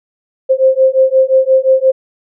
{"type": "beating tone pair", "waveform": "sine", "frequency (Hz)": [523.3, 529], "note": ["C5", "C5"], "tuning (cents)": [0, 19], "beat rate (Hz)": 5.7, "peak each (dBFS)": -10, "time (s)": [0.49, 1.92], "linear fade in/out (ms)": 20, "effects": []}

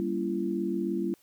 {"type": "chord", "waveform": "sine", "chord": "G diminished seventh", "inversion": "none", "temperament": "just", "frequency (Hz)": [196, 235.2, 282.2, 338.7], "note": ["G3", "Bb3", "Db4", "Fb4"], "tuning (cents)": [0, 16, 31, 47], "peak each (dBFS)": [-32, -35, -36, -30], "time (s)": [0, 1.14], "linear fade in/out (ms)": 0, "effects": ["white hiss -64 dBFS RMS until 1.22 s"]}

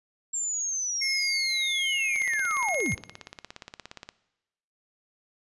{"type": "linear sweep", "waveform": "sine", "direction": "down", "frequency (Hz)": [7459, 54.5], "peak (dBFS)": -27, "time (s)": [0.33, 2.95], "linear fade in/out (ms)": 10}
{"type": "tone with vibrato", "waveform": "square", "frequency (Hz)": 2143, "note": "C7", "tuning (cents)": 41, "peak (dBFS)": -28, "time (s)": [1.01, 2.95], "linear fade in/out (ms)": 10, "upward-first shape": "triangle", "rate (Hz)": 1.3, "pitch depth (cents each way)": 13}
{"type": "click train", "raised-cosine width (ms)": 0.2, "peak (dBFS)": -22, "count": 34, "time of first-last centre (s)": [2.16, 4.09], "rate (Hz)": 17.1}
{"effects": ["noise-tail reverb RT60 1.0 s tail -19 dB re dry", "resampled to 24000 Hz"]}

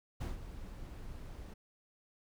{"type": "noise with ADSR envelope", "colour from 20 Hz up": "brown", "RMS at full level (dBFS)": -35, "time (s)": [0.2, 1.54], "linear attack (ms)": 14, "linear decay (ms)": 150, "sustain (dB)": -11, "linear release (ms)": 8, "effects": []}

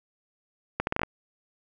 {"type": "accelerating click train", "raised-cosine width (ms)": 0.5, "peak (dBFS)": -10, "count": 7, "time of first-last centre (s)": [0.8, 1.033], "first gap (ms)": 71, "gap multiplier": 0.75, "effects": []}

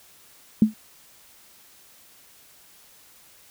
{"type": "tone with exponential decay", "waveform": "sine", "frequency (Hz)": 216.4, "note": "A3", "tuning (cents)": -29, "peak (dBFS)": -8, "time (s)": [0.62, 0.74], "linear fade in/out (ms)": 2, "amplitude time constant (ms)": 26, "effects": ["white hiss -53 dBFS RMS until 3.5 s"]}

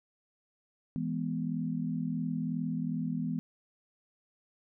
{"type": "chord", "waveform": "sine", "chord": "E major", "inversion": "none", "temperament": "equal", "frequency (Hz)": [164.81, 207.7, 246.9], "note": ["E3", "G#3", "B3"], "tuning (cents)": [0, 0, 0], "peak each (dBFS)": [-34, -37, -34], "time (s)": [0.96, 3.39], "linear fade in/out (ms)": 0, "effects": []}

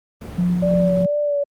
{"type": "noise", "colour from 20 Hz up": "brown", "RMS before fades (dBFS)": -28, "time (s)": [0.21, 1.04], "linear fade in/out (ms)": 5}
{"type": "tone with tremolo", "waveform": "sine", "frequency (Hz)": 177.4, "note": "F3", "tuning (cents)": 27, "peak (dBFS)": -15, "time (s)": [0.38, 1.06], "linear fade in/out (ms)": 5, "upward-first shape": "square", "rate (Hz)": 3, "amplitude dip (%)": 25}
{"type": "tone with vibrato", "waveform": "sine", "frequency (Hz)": 580, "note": "D5", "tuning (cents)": -22, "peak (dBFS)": -17, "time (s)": [0.62, 1.44], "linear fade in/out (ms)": 10, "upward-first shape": "sine", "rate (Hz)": 2.2, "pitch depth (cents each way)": 29}
{"effects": ["high-pass 80 Hz 12 dB/octave", "Opus 24 kbps"]}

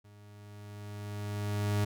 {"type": "tone with level ramp", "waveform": "40% pulse", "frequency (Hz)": 103.2, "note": "G#2", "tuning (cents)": -10, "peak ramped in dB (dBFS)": [-53, -25], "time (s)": [0.04, 1.85], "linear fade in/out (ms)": 10, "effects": []}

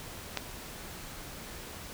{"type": "click", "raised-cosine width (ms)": 0.2, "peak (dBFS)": -13, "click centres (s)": 0.373, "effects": ["pink hiss -44 dBFS RMS until 1.93 s"]}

